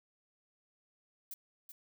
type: noise with echo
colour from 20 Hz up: violet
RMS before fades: -44 dBFS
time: 1.31-1.34 s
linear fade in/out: 2 ms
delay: 380 ms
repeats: 1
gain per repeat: -7 dB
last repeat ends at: 1.72 s
effects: none